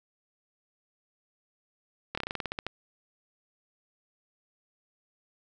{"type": "slowing click train", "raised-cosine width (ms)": 0.3, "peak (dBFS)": -16, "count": 12, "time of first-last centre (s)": [2.15, 2.666], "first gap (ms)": 25, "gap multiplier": 1.12, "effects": []}